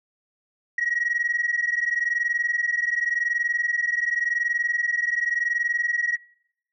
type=tone pair together; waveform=sine; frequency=1896 / 1916.9 Hz; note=A#6 / A#6; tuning=+29 / +48 cents; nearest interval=unison; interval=19 cents; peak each=-23 / -24 dBFS; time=0.78-6.17 s; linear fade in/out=5 ms; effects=noise-tail reverb RT60 0.8 s tail -26 dB re dry + tanh soft clip ceiling -16 dBFS